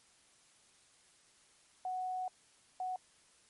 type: tone bursts at uneven times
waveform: sine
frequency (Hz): 740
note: F#5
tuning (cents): 0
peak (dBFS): -35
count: 2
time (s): 1.85-2.28 / 2.8-2.96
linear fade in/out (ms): 2
effects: white hiss -66 dBFS RMS until 3.49 s + MP3 48 kbps